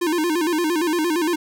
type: tone with vibrato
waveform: square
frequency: 328.7 Hz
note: E4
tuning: 5 cents flat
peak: -19 dBFS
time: 0.01-1.36 s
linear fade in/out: 10 ms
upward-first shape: square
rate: 8.7 Hz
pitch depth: 110 cents each way
effects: none